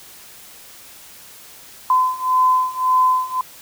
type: beating tone pair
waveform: sine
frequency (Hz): 1019 / 1020.8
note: C6 / C6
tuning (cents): -46 / -43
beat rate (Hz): 1.8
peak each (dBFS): -18 / -16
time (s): 1.9-3.41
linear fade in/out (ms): 2
effects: white hiss -42 dBFS RMS until 3.61 s